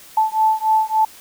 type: beating tone pair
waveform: sine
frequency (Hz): 873 / 876.5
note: A5 / A5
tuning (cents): -14 / -7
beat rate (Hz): 3.5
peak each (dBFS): -17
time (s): 0.17-1.05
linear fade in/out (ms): 5
effects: white hiss -43 dBFS RMS until 1.2 s